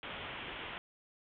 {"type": "low-pass noise", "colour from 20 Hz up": "white", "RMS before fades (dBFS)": -44, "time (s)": [0.03, 0.78], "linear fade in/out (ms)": 0, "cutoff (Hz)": 3400, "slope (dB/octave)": 96, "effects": []}